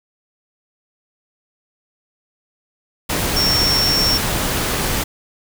sine tone in noise, 5470 Hz, F8, 37 cents flat, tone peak -15 dBFS, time 3.36-4.18 s, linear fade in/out 10 ms, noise pink, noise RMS -20 dBFS, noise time 3.09-5.04 s, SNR +2 dB, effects none

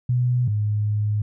sine tone pair in turn, 123.8 / 105.11 Hz, B2 / G#2, +5 / +21 cents, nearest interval minor third, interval 284 cents, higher first, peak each -17 / -19 dBFS, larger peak first, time 0.09-0.48 / 0.48-1.22 s, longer second, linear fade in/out 5 ms, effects none

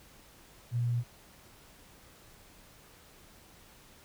sine tone, 119.9 Hz, A#2, 49 cents sharp, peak -27 dBFS, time 0.71-1.04 s, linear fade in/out 50 ms, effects pink hiss -57 dBFS RMS until 4.04 s

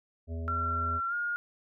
harmonic tone, 82.41 Hz, E2, in tune, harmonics 1 / 3 / 5 / 7 / 8, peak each -33 / -43 / -47 / -50 / -51 dBFS, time 0.27-1.01 s, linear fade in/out 50 ms
sine tone with pitch glide, 1361 to 1423.7 Hz, F6 to F6, -45 to +33 cents, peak -29 dBFS, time 0.48-1.36 s, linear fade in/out 0 ms, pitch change +78 cents, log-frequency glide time 1.08-1.14 s
effects none

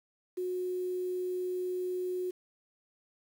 sine tone with quantisation, 364 Hz, F#4, 28 cents flat, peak -31 dBFS, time 0.37-2.31 s, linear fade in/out 10 ms, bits 9, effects none

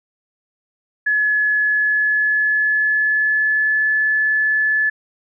sine tone with pitch glide, 1704 to 1727.8 Hz, G#6 to A6, +44 to -32 cents, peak -14 dBFS, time 1.06-4.9 s, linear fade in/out 10 ms, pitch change +24 cents, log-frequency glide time 1.62-3.86 s, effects none

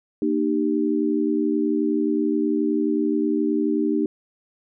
sine chord, Eb major, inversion second, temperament equal with one note detuned, 233.1 / 304.4 / 392 Hz, Bb3 / Eb4 / G4, 0 / -38 / 0 cents, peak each -25 / -21 / -25 dBFS, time 0.22-4.06 s, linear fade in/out 2 ms, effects none

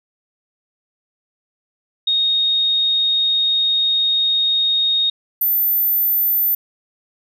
sine tone pair in turn, 3723 / 14056 Hz, A#7 / A9, -3 / -3 cents, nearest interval octave + major seventh, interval 2300 cents, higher second, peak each -14 dBFS, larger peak neither, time 2.07-5.1 / 5.41-6.55 s, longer first, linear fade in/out 5 ms, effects none

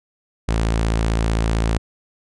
sawtooth tone, 55.6 Hz, A1, 19 cents sharp, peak -13 dBFS, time 0.48-1.78 s, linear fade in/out 10 ms, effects resampled to 22050 Hz

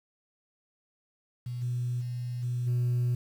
sine tone with level steps, 122.4 Hz, B2, 15 cents flat, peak -32 / -27 / -31 / -27 / -22 dBFS, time 1.46-3.15 s, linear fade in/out 5 ms, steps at 1.61 / 2 / 2.42 / 2.66 s, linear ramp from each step 20 ms, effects tanh soft clip ceiling -23 dBFS + 9-bit

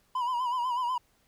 triangle tone with vibrato, 987.8 Hz, B5, in tune, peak -25 dBFS, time 0.15-0.98 s, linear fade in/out 5 ms, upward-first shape sine, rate 8.1 Hz, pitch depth 76 cents each way, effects pink hiss -68 dBFS RMS until 1.27 s

